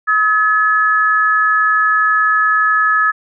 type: tone pair together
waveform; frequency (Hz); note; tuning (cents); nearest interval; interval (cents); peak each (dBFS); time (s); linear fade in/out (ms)
sine; 1279 / 1710.8; D#6 / A6; +47 / -49; perfect fourth; 504; -13; 0.07-3.12; 20
effects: none